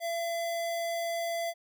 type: tone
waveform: square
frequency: 676 Hz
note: E5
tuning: 43 cents sharp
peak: -31 dBFS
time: 0-1.54 s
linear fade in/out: 50 ms
effects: none